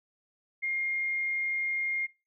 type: tone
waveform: sine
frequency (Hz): 2126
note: C7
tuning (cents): +27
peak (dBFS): -28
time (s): 0.62-2.07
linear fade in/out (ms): 20
effects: noise-tail reverb RT60 0.3 s tail -22 dB re dry